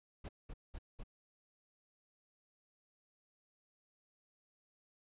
brown noise bursts, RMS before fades -45 dBFS, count 4, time 0.24-1.036 s, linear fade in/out 10 ms, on 49 ms, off 200 ms, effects resampled to 8000 Hz

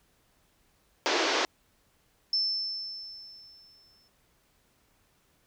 pink band-pass noise, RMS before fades -27 dBFS, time 1.06-1.45 s, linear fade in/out 0 ms, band 310 to 6100 Hz, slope 48 dB/octave
sine tone with exponential decay, 5300 Hz, E8, 9 cents sharp, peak -23 dBFS, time 2.33-4.08 s, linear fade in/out 2 ms, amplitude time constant 380 ms
effects pink hiss -68 dBFS RMS until 5.46 s

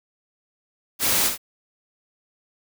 white noise with echo, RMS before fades -21 dBFS, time 0.99-1.32 s, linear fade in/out 50 ms, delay 59 ms, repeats 1, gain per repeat -7 dB, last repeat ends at 1.379 s, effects none

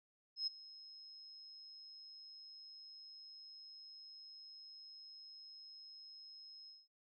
sine tone with ADSR envelope, 5150 Hz, E8, 41 cents flat, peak -34 dBFS, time 0.36-6.88 s, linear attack 110 ms, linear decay 13 ms, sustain -19 dB, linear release 200 ms, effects none

